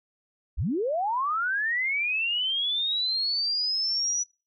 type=linear sweep; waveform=sine; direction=up; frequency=35.35 to 5920 Hz; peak=-24 dBFS; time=0.57-4.24 s; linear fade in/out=20 ms; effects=noise-tail reverb RT60 0.3 s tail -26 dB re dry